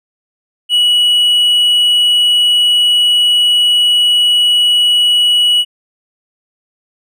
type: tone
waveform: triangle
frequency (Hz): 2930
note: F#7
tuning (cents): -18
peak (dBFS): -6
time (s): 0.69-5.65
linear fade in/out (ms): 50
effects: none